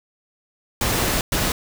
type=noise bursts at uneven times; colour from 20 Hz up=pink; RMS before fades=-21 dBFS; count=2; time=0.81-1.21 / 1.32-1.52 s; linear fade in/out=2 ms; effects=none